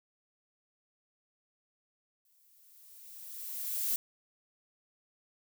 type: noise with exponential growth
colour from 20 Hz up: violet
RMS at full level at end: -30 dBFS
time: 2.25-3.96 s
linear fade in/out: 2 ms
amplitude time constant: 370 ms
effects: none